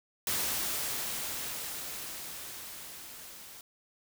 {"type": "noise with level ramp", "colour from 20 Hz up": "white", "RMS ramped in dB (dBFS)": [-31, -49], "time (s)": [0.27, 3.61], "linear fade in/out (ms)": 2, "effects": []}